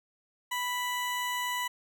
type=tone; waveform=20% pulse; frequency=987.8 Hz; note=B5; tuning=in tune; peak=-25 dBFS; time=0.51-1.68 s; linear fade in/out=10 ms; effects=none